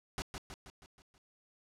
pink noise with echo, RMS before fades -37 dBFS, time 0.18-0.22 s, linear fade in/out 0 ms, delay 160 ms, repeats 6, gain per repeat -5 dB, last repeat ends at 1.18 s, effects low-pass 8000 Hz 12 dB/octave

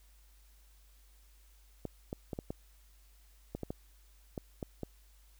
clicks, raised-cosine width 2 ms, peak -24 dBFS, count 11, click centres 1.853 / 2.129 / 2.332 / 2.389 / 2.505 / 3.55 / 3.633 / 3.705 / 4.378 / 4.628 / 4.833 s, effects added 50 Hz sine -59 dBFS peak until 5.39 s + white hiss -68 dBFS RMS until 5.39 s

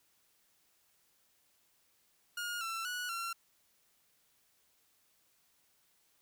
sawtooth tone with pitch steps, 1428 / 1342 / 1467 / 1364 Hz, F6 / E6 / F#6 / F6, +38 / +31 / -15 / -41 cents, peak -33 dBFS, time 2.37-3.33 s, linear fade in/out 5 ms, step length 240 ms, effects white hiss -72 dBFS RMS until 6.21 s

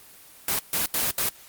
white noise bursts at uneven times, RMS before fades -24 dBFS, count 4, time 0.48-0.59 / 0.73-0.86 / 0.94-1.11 / 1.18-1.29 s, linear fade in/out 2 ms, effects white hiss -49 dBFS RMS until 1.48 s + Opus 24 kbps

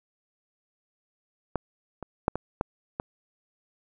clicks, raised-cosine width 1 ms, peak -12 / -22 / -7 / -15 / -11 / -15 dBFS, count 6, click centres 1.557 / 2.027 / 2.281 / 2.356 / 2.611 / 2.999 s, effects none

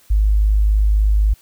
sine tone, 51.91 Hz, G#1, in tune, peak -11 dBFS, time 0.1-1.34 s, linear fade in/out 10 ms, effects white hiss -52 dBFS RMS until 1.41 s

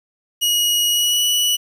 sawtooth tone with pitch glide, 2900 to 2946 Hz, F#7 to F#7, -35 to -8 cents, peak -12 dBFS, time 0.41-1.57 s, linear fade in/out 20 ms, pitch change +27 cents, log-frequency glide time 0.91-1.24 s, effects 8-bit

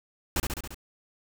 pink noise with echo, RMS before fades -26 dBFS, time 0.36-0.4 s, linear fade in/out 2 ms, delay 69 ms, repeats 5, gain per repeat -3 dB, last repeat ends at 0.745 s, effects none

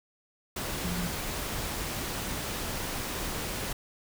sine tone in noise, 176.3 Hz, F3, 17 cents sharp, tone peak -31 dBFS, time 0.84-1.07 s, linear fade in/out 5 ms, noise pink, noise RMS -34 dBFS, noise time 0.56-3.73 s, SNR 0 dB, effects none

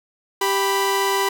sawtooth tone pair together, 392 / 987.8 Hz, G4 / B5, 0 / 0 cents, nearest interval octave + major third, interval 1600 cents, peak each -17 dBFS, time 0.41-1.29 s, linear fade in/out 5 ms, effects none

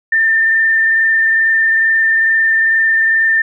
sine tone with frequency modulation, 1796 Hz, A6, 35 cents sharp, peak -9 dBFS, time 0.12-3.42 s, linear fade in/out 5 ms, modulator 22.3 Hz, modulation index 0.77, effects none

